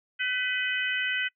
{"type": "harmonic tone with a mistuned harmonic", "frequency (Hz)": 505, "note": "B4", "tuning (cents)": 39, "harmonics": [3, 4, 5, 6], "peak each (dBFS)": [-30, -31, -32, -33], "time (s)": [0.19, 1.29], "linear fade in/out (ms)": 20, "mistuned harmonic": 4, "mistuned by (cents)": -31, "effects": ["noise-tail reverb RT60 0.1 s tail -25 dB re dry"]}